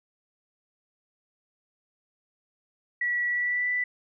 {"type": "tone with pitch glide", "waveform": "sine", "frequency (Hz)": [1940, 1979.6], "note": ["B6", "B6"], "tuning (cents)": [-31, 4], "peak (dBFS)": -24, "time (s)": [3.01, 3.84], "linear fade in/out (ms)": 5, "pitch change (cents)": 35, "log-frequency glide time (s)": [3.27, 3.69], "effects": []}